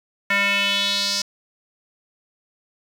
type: tone with band-pass filter sweep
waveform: square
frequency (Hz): 200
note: G3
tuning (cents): +35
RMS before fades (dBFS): -21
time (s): 0.3-1.22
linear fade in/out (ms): 5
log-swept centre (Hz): 2000 to 5300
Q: 3.6
effects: 7-bit